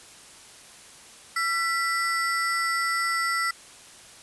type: ring-modulated tone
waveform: square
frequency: 1662 Hz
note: G#6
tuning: 1 cent sharp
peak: -21 dBFS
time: 1.36-3.51 s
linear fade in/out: 5 ms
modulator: 311 Hz
effects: white hiss -48 dBFS RMS until 4.22 s + resampled to 24000 Hz